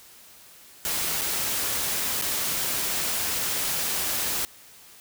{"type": "noise with dropouts", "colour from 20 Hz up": "white", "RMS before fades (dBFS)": -27, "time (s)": [0.85, 4.45], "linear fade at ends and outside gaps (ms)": 0, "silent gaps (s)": [[1.212, 1.217], [2.214, 2.222]], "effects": ["white hiss -50 dBFS RMS until 5 s"]}